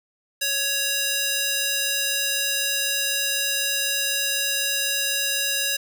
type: tone with high-pass filter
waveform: square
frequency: 556 Hz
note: C#5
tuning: 5 cents sharp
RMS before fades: -24 dBFS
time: 0.41-5.77 s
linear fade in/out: 10 ms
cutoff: 2600 Hz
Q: 0.68
effects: none